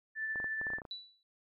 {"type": "tone with tremolo", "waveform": "sine", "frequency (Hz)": 1761, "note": "A6", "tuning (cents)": 1, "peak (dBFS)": -32, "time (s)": [0.15, 0.81], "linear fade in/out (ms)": 50, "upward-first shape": "triangle", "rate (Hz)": 14, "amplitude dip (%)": 35}
{"type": "clicks", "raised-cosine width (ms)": 1, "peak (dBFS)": -31, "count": 10, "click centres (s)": [0.358, 0.401, 0.443, 0.614, 0.668, 0.703, 0.735, 0.785, 0.818, 0.852]}
{"type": "tone with exponential decay", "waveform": "sine", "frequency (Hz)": 3951, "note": "B7", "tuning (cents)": 0, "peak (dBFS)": -36, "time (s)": [0.91, 1.23], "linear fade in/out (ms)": 1, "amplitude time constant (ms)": 69}
{"effects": ["MP3 64 kbps"]}